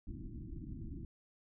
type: low-pass noise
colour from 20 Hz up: pink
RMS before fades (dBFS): -45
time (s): 0.07-1.05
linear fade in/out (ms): 2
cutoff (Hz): 340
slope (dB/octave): 96
effects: none